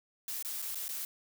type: noise with dropouts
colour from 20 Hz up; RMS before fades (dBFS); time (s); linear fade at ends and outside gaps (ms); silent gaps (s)
blue; -38; 0.28-1.05; 1; 0.426-0.448 / 0.619-0.623 / 0.747-0.755 / 0.881-0.89
effects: none